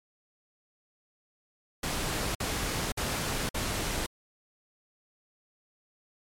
pink noise bursts, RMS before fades -31 dBFS, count 4, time 1.83-4.063 s, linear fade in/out 5 ms, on 520 ms, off 51 ms, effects low-pass 12000 Hz 12 dB/octave + MP3 96 kbps

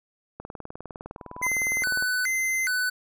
click train, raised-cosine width 1 ms, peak -23 dBFS, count 33, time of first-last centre 0.4-2.024 s, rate 19.7 Hz
sine tone with exponential growth, 997 Hz, B5, 16 cents sharp, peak -26 dBFS, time 1.18-1.47 s, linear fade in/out 1 ms, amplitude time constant 63 ms
square tone with vibrato, 1760 Hz, A6, in tune, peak -24 dBFS, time 1.42-2.9 s, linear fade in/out 10 ms, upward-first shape square, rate 1.2 Hz, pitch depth 280 cents each way
effects none

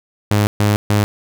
sawtooth tone bursts at uneven times, 103.83 Hz, G#2, in tune, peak -8 dBFS, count 3, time 0.31-0.47 / 0.6-0.76 / 0.9-1.04 s, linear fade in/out 0 ms, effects none

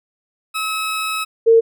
20% pulse / sine tone pair in turn, 1288 / 455.4 Hz, E6 / A#4, -41 / -40 cents, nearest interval octave + tritone, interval 1799 cents, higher first, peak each -15 / -7 dBFS, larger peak second, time 0.54-1.25 / 1.46-1.61 s, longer first, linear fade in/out 20 ms, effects none

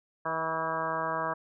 harmonic tone with a mistuned harmonic, 161.4 Hz, E3, 36 cents flat, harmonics 1 / 2 / 3 / 4 / 5 / 6 / 7 / 8 / 9 / 10, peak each -43 / -43 / -40 / -35 / -42 / -34 / -35 / -38 / -45 / -38 dBFS, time 0.25-1.34 s, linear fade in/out 10 ms, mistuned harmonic 6, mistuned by +16 cents, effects none

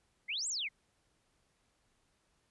sine exponential two-way sweep, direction up then down, 1975.5 to 8230 to 1975.5 Hz, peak -34 dBFS, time 0.28-0.69 s, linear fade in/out 20 ms, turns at 0.48 s, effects pink hiss -75 dBFS RMS until 2.5 s + resampled to 24000 Hz

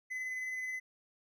triangle tone with tremolo, 2024 Hz, B6, 42 cents sharp, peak -33 dBFS, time 0.1-0.8 s, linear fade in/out 20 ms, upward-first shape triangle, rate 19 Hz, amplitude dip 30%, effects none

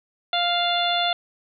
harmonic tone, 698.5 Hz, F5, in tune, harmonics 1 / 2 / 3 / 4 / 5 / 6, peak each -23 / -29 / -33 / -30 / -24 / -33 dBFS, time 0.33-1.13 s, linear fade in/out 2 ms, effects none

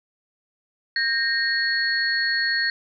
sine tone cluster, 1596 / 1856 / 4346 Hz, G6 / A#6 / C#8, +31 / -8 / -35 cents, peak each -28 / -22 / -25 dBFS, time 0.96-2.7 s, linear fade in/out 2 ms, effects none

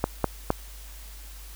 clicks, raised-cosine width 1 ms, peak -7 dBFS, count 3, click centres 0.041 / 0.243 / 0.504 s, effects added 50 Hz sine -41 dBFS peak until 1.55 s + white hiss -48 dBFS RMS until 1.55 s

